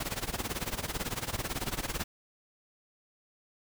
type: noise with tremolo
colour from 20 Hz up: pink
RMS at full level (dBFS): -32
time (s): 0-2.04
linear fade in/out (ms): 5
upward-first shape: sine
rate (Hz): 18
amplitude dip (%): 85
effects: none